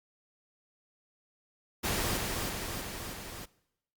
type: noise with echo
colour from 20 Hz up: pink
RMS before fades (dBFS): -31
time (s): 1.83-2.18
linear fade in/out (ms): 20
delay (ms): 320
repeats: 4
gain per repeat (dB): -3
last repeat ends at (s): 3.46
effects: noise-tail reverb RT60 0.8 s tail -21 dB re dry + Opus 48 kbps